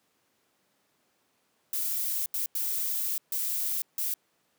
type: noise bursts at uneven times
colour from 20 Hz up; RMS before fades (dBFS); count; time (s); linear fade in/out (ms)
violet; -30; 5; 1.73-2.26 / 2.34-2.46 / 2.55-3.18 / 3.32-3.82 / 3.98-4.14; 2
effects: pink hiss -71 dBFS RMS until 4.58 s + high-pass 200 Hz 12 dB/octave